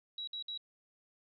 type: tone bursts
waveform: sine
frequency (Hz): 3881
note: B7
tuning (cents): -31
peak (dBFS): -38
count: 3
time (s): 0.18-0.576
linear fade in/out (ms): 2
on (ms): 94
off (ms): 57
effects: none